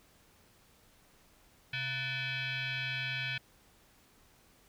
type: tone with frequency modulation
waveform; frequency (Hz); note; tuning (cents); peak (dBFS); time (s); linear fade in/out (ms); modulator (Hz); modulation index
sine; 130; C3; -11; -33; 1.73-3.38; 5; 813; 4
effects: pink hiss -64 dBFS RMS until 4.68 s